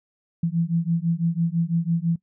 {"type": "beating tone pair", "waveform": "sine", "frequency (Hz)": [164.81, 170.81], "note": ["E3", "F3"], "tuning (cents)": [0, -38], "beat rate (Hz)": 6, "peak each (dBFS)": -23, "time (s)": [0.43, 2.16], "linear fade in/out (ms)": 5, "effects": ["noise-tail reverb RT60 0.1 s tail -21 dB re dry"]}